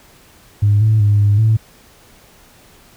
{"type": "tone with pitch steps", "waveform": "sine", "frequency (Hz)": [103.1, 109, 103.2, 102.5, 110.4], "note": ["G#2", "A2", "G#2", "G#2", "A2"], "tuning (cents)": [-12, -16, -10, -22, 6], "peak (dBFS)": -8, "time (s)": [0.62, 1.57], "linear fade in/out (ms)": 10, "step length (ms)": 190, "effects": ["tanh soft clip ceiling -5 dBFS", "pink hiss -47 dBFS RMS until 2.96 s"]}